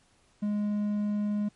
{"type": "tone", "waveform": "triangle", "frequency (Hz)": 207.7, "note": "G#3", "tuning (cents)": 0, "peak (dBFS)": -24, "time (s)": [0.42, 1.49], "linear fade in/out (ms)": 10, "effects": ["pink hiss -65 dBFS RMS until 1.55 s", "MP3 48 kbps"]}